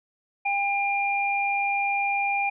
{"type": "tone pair together", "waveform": "sine", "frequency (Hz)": [800.9, 2400], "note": ["G5", "D7"], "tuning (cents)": [37, 37], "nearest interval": "octave + perfect fifth", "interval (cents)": 1900, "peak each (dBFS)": -25, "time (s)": [0.45, 2.5], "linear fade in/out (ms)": 10, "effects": []}